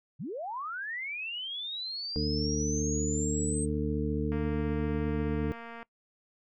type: linear sweep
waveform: sine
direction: up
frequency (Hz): 110 to 8372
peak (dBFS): -34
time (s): 0.19-3.66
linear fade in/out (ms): 20
type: harmonic tone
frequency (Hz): 74.6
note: D2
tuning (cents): +28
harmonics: 1 / 2 / 3 / 4 / 6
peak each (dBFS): -34 / -34 / -34 / -34 / -34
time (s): 2.16-5.52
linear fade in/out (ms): 0
type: click train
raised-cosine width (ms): 0.5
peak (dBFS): -30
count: 351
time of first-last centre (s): 4.32-5.829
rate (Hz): 232
effects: noise-tail reverb RT60 0.1 s tail -22 dB re dry